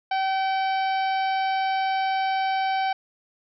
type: harmonic tone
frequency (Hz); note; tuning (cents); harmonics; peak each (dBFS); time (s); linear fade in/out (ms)
768; G5; -36; 1 / 2 / 3 / 4 / 5 / 6 / 7; -22 / -33 / -34 / -38 / -43 / -42 / -47; 0.11-2.93; 5
effects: none